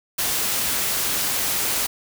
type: noise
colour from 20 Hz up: white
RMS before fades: -23 dBFS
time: 0.18-1.87 s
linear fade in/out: 10 ms
effects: none